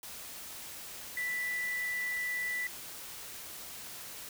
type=tone in noise; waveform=sine; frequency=1975.5 Hz; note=B6; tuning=in tune; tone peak=-32 dBFS; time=1.17-2.67 s; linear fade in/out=2 ms; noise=white; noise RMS=-45 dBFS; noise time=0.03-4.29 s; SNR=+10 dB; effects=none